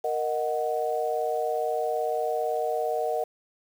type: chord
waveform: sine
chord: D# minor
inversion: second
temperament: equal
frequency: 466.2 / 622.3 / 740 Hz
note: A#4 / D#5 / F#5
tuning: 0 / 0 / 0 cents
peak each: -29 dBFS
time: 0.04-3.24 s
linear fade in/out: 5 ms
effects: 8-bit